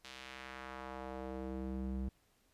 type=tone with band-pass filter sweep; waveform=square; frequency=65.2 Hz; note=C2; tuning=5 cents flat; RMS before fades=-43 dBFS; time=0.04-2.09 s; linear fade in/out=5 ms; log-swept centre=3800 to 140 Hz; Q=1.1; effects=pink hiss -73 dBFS RMS until 2.53 s + resampled to 32000 Hz